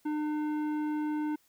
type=tone with tanh clipping; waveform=sine; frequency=302.2 Hz; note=D4; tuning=50 cents sharp; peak=-31 dBFS; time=0.05-1.36 s; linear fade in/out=10 ms; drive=12 dB; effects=white hiss -68 dBFS RMS until 1.48 s